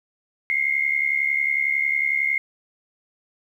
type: tone pair together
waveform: sine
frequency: 2093 / 2164 Hz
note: C7 / C#7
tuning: 0 / -42 cents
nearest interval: minor second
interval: 58 cents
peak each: -22 dBFS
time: 0.5-2.38 s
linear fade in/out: 0 ms
effects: 9-bit

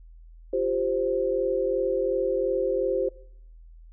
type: chord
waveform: sine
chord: F suspended second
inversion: none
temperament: equal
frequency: 349.2 / 392 / 523.3 Hz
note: F4 / G4 / C5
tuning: 0 / 0 / 0 cents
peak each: -30 / -27 / -25 dBFS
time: 0.53-3.09 s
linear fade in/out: 5 ms
effects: noise-tail reverb RT60 0.7 s tail -21 dB re dry + added 41 Hz sine -45 dBFS peak until 3.92 s

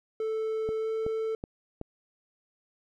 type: tone with pitch glide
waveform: triangle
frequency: 440 to 443.1 Hz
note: A4 to A4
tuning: 0 to +12 cents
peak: -26 dBFS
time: 0.2-1.35 s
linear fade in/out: 2 ms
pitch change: +12 cents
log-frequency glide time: 0.79-0.89 s
type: click train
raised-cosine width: 2 ms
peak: -22 dBFS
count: 4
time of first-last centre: 0.69-1.814 s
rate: 2.67 Hz
effects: none

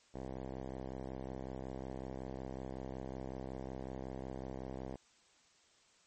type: tone with low-pass filter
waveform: 5% pulse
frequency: 65.41 Hz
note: C2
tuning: in tune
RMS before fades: -44 dBFS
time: 0.14-4.96 s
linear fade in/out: 5 ms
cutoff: 890 Hz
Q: 0.57
effects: white hiss -68 dBFS RMS until 6.06 s + MP3 32 kbps

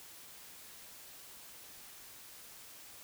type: silence
effects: white hiss -53 dBFS RMS until 3.03 s

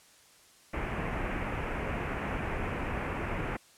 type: low-pass noise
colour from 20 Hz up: pink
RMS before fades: -34 dBFS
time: 0.73-3.57 s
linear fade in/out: 10 ms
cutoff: 2600 Hz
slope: 48 dB/octave
effects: white hiss -59 dBFS RMS until 3.77 s + low-pass 10000 Hz 12 dB/octave

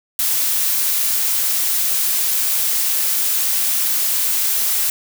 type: noise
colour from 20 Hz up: blue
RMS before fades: -18 dBFS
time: 0.19-4.9 s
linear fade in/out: 2 ms
effects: none

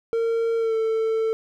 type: tone with pitch glide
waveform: triangle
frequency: 457.9 to 445.4 Hz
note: A#4 to A4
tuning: -31 to +21 cents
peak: -18 dBFS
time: 0.13-1.33 s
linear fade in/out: 0 ms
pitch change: -48 cents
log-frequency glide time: 0.57-0.75 s
effects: none

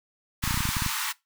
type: high-pass noise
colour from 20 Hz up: pink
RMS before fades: -30 dBFS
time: 0.42-1.13 s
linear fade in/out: 20 ms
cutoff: 870 Hz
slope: 96 dB/octave
type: clicks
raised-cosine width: 5 ms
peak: -17 dBFS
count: 11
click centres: 0.439 / 0.476 / 0.509 / 0.543 / 0.575 / 0.606 / 0.654 / 0.69 / 0.768 / 0.822 / 0.863 s
effects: noise-tail reverb RT60 0.2 s tail -21 dB re dry

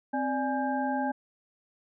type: tone cluster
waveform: sine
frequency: 261.4 / 589 / 833 / 1586 Hz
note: C4 / D5 / G#5 / G6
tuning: -1 / +5 / +5 / +20 cents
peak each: -30 / -35 / -30 / -38 dBFS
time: 0.13-1.12 s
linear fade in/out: 10 ms
effects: none

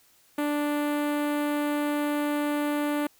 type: tone with notch filter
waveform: sawtooth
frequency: 293.7 Hz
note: D4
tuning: in tune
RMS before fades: -27 dBFS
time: 0.38-3.07 s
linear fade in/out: 5 ms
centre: 5500 Hz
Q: 0.6
effects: white hiss -61 dBFS RMS until 3.19 s

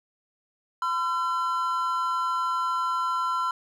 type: tone pair together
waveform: triangle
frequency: 1016 / 1356.2 Hz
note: B5 / E6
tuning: +49 / +49 cents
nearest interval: perfect fourth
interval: 500 cents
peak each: -25 dBFS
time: 0.82-3.51 s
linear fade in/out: 2 ms
effects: none

